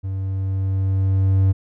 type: tone with level ramp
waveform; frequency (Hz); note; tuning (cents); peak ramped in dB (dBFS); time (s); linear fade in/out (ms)
triangle; 96; G2; -36; -21 to -10; 0.03-1.53; 20
effects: none